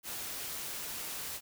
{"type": "noise", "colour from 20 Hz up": "white", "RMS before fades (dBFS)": -40, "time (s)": [0.03, 1.41], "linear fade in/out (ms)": 50, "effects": []}